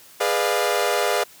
sawtooth chord, G# diminished seventh, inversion none, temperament equal with one note detuned, 415.3 / 493.9 / 597.9 / 698.5 Hz, G#4 / B4 / D5 / F5, 0 / 0 / +31 / 0 cents, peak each -21 dBFS, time 0.2-1.24 s, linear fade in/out 10 ms, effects white hiss -48 dBFS RMS until 1.4 s + high-pass 80 Hz 12 dB/octave

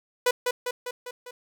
sawtooth tone with echo, 493.9 Hz, B4, in tune, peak -15 dBFS, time 0.26-0.31 s, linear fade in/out 5 ms, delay 200 ms, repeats 5, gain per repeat -4 dB, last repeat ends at 1.31 s, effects none

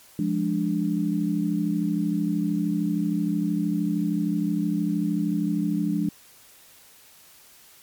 sine chord, D diminished, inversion first, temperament equal, 174.61 / 207.7 / 293.7 Hz, F3 / Ab3 / D4, 0 / 0 / 0 cents, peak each -26 dBFS, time 0.19-6.09 s, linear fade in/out 2 ms, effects white hiss -52 dBFS RMS until 7.82 s + MP3 96 kbps

